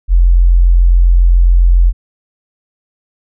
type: tone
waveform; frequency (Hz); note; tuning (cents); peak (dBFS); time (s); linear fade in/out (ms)
sine; 43.65; F1; 0; -4; 0.08-1.93; 50
effects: none